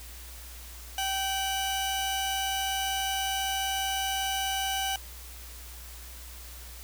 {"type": "tone pair together", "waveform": "sawtooth", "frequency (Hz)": [775.3, 2956], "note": ["G5", "F#7"], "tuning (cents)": [-19, -2], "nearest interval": "octave + major seventh", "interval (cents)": 2317, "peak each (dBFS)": [-26, -29], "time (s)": [0.98, 4.96], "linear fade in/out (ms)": 2, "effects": ["added 60 Hz sine -44 dBFS peak until 6.83 s", "white hiss -47 dBFS RMS until 6.83 s"]}